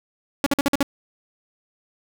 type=tone bursts; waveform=sawtooth; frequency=281 Hz; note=C#4; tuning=24 cents sharp; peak=-12 dBFS; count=6; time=0.44-0.828 s; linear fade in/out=0 ms; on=23 ms; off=50 ms; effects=none